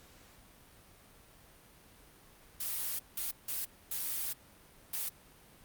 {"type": "noise bursts at uneven times", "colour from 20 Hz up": "blue", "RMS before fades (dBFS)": -36, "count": 5, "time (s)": [[2.6, 2.99], [3.17, 3.31], [3.48, 3.65], [3.91, 4.33], [4.93, 5.09]], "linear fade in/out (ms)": 5, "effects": ["pink hiss -59 dBFS RMS until 5.64 s", "Opus 48 kbps"]}